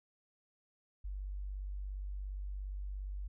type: tone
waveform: sine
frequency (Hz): 48.61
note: G1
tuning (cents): -14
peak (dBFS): -38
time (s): 1.04-3.28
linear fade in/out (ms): 10
effects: none